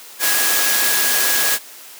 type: tone in noise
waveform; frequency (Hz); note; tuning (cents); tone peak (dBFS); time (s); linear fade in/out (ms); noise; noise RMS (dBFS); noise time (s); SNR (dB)
sine; 1661.2; G#6; 0; -23; 0.19-1.59; 50; white; -17; 0.19-1.59; -9
effects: white hiss -39 dBFS RMS until 1.99 s + high-pass 300 Hz 12 dB/octave